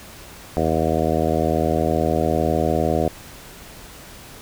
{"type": "harmonic tone", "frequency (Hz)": 79.8, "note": "D#2", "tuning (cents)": 44, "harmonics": [1, 2, 3, 4, 5, 6, 7, 8, 9], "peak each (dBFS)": [-26, -26, -26, -26, -26, -26, -26, -26, -26], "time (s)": [0.57, 3.08], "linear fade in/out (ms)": 0, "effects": ["pink hiss -41 dBFS RMS until 4.41 s"]}